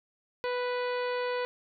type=harmonic tone; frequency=493.9 Hz; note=B4; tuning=in tune; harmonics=1 / 2 / 3 / 4 / 5 / 6 / 7 / 8 / 9; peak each=-30 / -36 / -40 / -42 / -44 / -49 / -50 / -51 / -49 dBFS; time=0.44-1.45 s; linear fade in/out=0 ms; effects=none